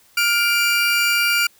30% pulse tone pair together, 1408.9 / 2349 Hz, F6 / D7, +15 / 0 cents, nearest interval major sixth, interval 885 cents, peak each -16 dBFS, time 0.17-1.47 s, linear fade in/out 5 ms, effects white hiss -54 dBFS RMS until 1.59 s

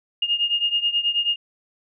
sine beating tone pair, 2836 / 2845.3 Hz, F7 / F7, +26 / +32 cents, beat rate 9.3 Hz, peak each -21 / -24 dBFS, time 0.22-1.36 s, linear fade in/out 5 ms, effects none

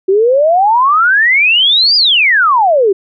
sine exponential two-way sweep, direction up then down, 370 to 4972 to 370 Hz, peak -6 dBFS, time 0.08-2.93 s, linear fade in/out 10 ms, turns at 1.96 s, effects none

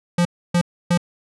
square tone bursts, 174.3 Hz, F3, 3 cents flat, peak -15 dBFS, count 3, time 0.18-0.976 s, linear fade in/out 5 ms, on 72 ms, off 290 ms, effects resampled to 24000 Hz

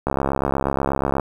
click train, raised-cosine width 1 ms, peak -6 dBFS, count 78, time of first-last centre 0.07-1.197 s, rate 68.3 Hz, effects 7-bit

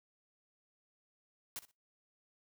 white noise with echo, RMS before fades -42 dBFS, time 1.56-1.59 s, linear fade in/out 0 ms, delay 61 ms, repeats 2, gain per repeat -15 dB, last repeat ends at 1.712 s, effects noise-tail reverb RT60 0.2 s tail -19 dB re dry

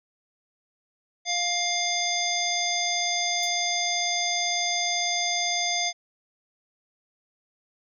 harmonic tone, 703 Hz, F5, 11 cents sharp, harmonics 1 / 3 / 5 / 7 / 9, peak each -30 / -30 / -30 / -30 / -30 dBFS, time 1.25-5.93 s, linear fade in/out 50 ms
sawtooth tone with exponential decay, 3495 Hz, A7, 12 cents flat, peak -27 dBFS, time 3.43-3.53 s, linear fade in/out 1 ms, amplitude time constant 20 ms
effects none

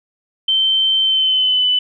sine tone with pitch glide, 3105 to 2998 Hz, G7 to F#7, -17 to +22 cents, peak -12 dBFS, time 0.48-1.79 s, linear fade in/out 5 ms, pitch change -61 cents, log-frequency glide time 1.01-1.68 s, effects none

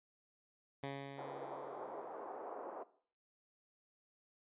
10% pulse tone with exponential decay, 138.59 Hz, C#3, in tune, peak -32 dBFS, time 0.83-2.49 s, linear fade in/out 5 ms, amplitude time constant 360 ms
pink band-pass noise, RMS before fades -47 dBFS, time 1.17-2.84 s, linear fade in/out 20 ms, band 390 to 1000 Hz, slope 24 dB/octave
effects noise-tail reverb RT60 0.5 s tail -17 dB re dry + resampled to 8000 Hz

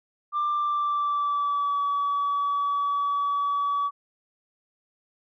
sine tone with pitch glide, 1186 to 1141 Hz, D6 to C#6, +17 to +50 cents, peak -21 dBFS, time 0.32-3.91 s, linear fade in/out 50 ms, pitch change -67 cents, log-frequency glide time 0.49-1.81 s, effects tanh soft clip ceiling -20 dBFS

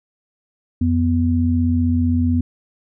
sine tone pair together, 87.53 / 246.9 Hz, F2 / B3, +4 / 0 cents, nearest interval octave + tritone, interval 1796 cents, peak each -17 dBFS, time 0.81-2.41 s, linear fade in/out 5 ms, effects none

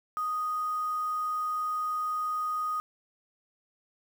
sine tone with quantisation, 1243 Hz, D#6, 2 cents flat, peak -28 dBFS, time 0.17-2.8 s, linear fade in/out 0 ms, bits 8, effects none

